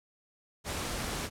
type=noise; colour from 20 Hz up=pink; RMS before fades=-35 dBFS; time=0.64-1.3 s; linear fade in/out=50 ms; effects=low-pass 11000 Hz 12 dB/octave